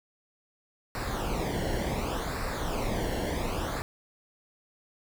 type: noise with flanger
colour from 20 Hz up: brown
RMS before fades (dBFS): -31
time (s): 0.95-3.82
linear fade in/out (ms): 0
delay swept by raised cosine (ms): 0.31 to 0.82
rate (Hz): 0.68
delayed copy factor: -0.7
effects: none